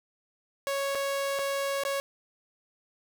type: tone with dropouts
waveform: sawtooth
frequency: 554 Hz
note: C#5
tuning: 1 cent flat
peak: -24 dBFS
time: 0.67-2 s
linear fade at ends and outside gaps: 0 ms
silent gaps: 0.949-0.954 / 1.388-1.392 / 1.836-1.851 s
effects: none